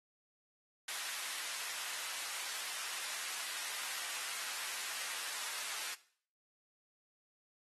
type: high-pass noise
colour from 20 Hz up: pink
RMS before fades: -42 dBFS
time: 0.88-5.94 s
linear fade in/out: 2 ms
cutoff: 1400 Hz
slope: 12 dB/octave
effects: noise-tail reverb RT60 0.5 s tail -17 dB re dry + AAC 32 kbps